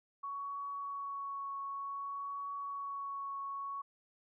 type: tone with vibrato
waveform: sine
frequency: 1116 Hz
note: C#6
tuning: 11 cents sharp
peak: -38 dBFS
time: 0.23-3.82 s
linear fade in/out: 10 ms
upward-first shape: triangle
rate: 0.55 Hz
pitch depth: 14 cents each way
effects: none